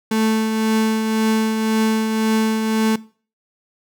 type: tone with tremolo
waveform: 35% pulse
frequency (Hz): 220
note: A3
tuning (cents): 0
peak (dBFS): -13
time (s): 0.11-2.96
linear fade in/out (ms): 5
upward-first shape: triangle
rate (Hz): 1.9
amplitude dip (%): 45
effects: noise-tail reverb RT60 0.4 s tail -20 dB re dry